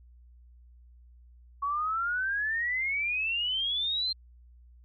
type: exponential sweep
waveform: sine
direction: up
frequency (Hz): 1108.7 to 4186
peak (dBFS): -27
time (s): 1.62-4.13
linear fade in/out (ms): 10
effects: added 60 Hz sine -52 dBFS peak until 4.84 s